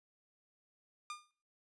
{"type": "tone with exponential decay", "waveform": "sawtooth", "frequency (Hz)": 1208, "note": "D6", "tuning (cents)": 48, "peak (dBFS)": -35, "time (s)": [1.1, 1.31], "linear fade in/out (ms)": 1, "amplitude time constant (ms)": 45, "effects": ["noise-tail reverb RT60 0.4 s tail -19 dB re dry", "resampled to 22050 Hz"]}